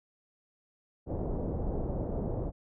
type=low-pass noise; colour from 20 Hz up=pink; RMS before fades=-33 dBFS; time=1.06-2.52 s; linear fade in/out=50 ms; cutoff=660 Hz; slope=24 dB/octave; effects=none